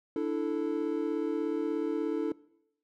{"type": "chord", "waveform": "triangle", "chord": "D suspended second", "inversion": "none", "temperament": "just", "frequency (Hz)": [293.7, 330.4, 440.5], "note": ["D4", "E4", "A4"], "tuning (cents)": [0, 4, 2], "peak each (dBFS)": -31, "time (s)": [0.16, 2.32], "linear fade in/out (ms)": 2, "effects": ["noise-tail reverb RT60 0.8 s tail -22 dB re dry"]}